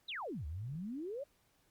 sine exponential two-way sweep, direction down then up, 4186 to 69.3 to 595 Hz, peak -39 dBFS, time 0.08-1.24 s, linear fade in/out 10 ms, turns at 0.46 s, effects pink hiss -73 dBFS RMS until 1.7 s + Opus 48 kbps

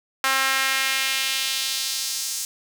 sawtooth tone with high-pass filter sweep, 266.9 Hz, C4, 35 cents sharp, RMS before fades -24 dBFS, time 0.24-2.45 s, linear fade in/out 2 ms, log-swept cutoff 1300 to 6500 Hz, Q 1.4, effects none

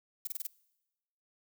violet noise bursts, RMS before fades -36 dBFS, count 5, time 0.25-0.469 s, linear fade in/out 5 ms, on 23 ms, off 26 ms, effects noise-tail reverb RT60 1.0 s tail -23 dB re dry

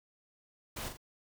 pink noise with echo, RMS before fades -40 dBFS, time 0.76-0.89 s, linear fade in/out 10 ms, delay 41 ms, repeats 2, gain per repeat -6 dB, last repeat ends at 0.972 s, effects none

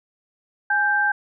sine tone pair together, 830.6 / 1570.4 Hz, G#5 / G6, 0 / +3 cents, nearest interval major seventh, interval 1103 cents, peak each -23 / -18 dBFS, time 0.7-1.12 s, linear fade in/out 5 ms, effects none

